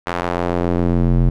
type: tone with band-pass filter sweep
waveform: square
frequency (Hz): 43.65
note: F1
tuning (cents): 0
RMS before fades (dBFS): -17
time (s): 0.06-1.3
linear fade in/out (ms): 10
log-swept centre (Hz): 1300 to 120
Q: 0.86
effects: none